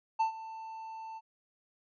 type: tone with ADSR envelope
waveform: triangle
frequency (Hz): 890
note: A5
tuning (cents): +20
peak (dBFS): -22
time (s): 0.19-1.21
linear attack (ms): 15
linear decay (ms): 110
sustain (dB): -17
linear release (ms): 40
effects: resampled to 16000 Hz